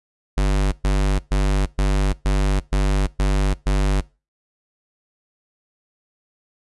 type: tone bursts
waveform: square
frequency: 49 Hz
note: G1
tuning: in tune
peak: -16 dBFS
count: 8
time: 0.37-4.01 s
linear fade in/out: 10 ms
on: 350 ms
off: 120 ms
effects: noise-tail reverb RT60 0.3 s tail -22 dB re dry + resampled to 24000 Hz